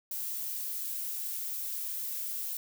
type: noise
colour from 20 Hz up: violet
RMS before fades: -36 dBFS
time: 0.11-2.57 s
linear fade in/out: 2 ms
effects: none